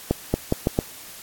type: accelerating click train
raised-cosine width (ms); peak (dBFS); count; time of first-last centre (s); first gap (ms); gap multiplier
2; -5; 5; 0.11-0.789; 230; 0.8
effects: white hiss -41 dBFS RMS until 1.22 s + AAC 64 kbps